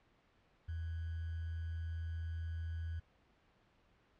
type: tone with sample-and-hold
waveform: sine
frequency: 82.41 Hz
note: E2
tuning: in tune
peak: -38 dBFS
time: 0.68-3 s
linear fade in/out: 10 ms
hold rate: 1575 Hz
effects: pink hiss -71 dBFS RMS until 4.19 s + low-pass 3000 Hz 12 dB/octave